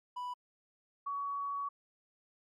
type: tone pair in turn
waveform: triangle / sine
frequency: 987.8 / 1126.8 Hz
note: B5 / C#6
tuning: 0 / +28 cents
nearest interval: major second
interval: 228 cents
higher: second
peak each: -35 / -34 dBFS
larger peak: second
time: 0.16-0.34 / 1.06-1.69 s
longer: second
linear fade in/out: 10 ms
effects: MP3 64 kbps